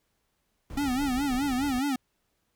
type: noise with tremolo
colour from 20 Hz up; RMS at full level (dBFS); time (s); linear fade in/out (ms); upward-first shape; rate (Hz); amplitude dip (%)
brown; -38; 0.7-1.79; 0; triangle; 6.6; 40
type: tone with vibrato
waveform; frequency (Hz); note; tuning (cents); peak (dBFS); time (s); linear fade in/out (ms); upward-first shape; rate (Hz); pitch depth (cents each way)
square; 267.6; C4; +39; -26; 0.77-1.96; 5; sine; 4.8; 140
effects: pink hiss -75 dBFS RMS until 2.55 s